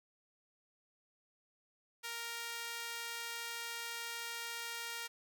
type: tone with high-pass filter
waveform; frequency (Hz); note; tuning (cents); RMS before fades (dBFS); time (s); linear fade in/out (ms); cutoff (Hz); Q
sawtooth; 466.2; A#4; 0; -43; 2.03-5.08; 20; 1600; 0.76
effects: none